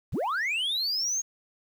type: linear sweep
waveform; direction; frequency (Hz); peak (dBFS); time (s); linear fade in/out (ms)
sine; up; 32.85 to 6620; -23; 0.12-1.22; 20
effects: tanh soft clip ceiling -25 dBFS + 9-bit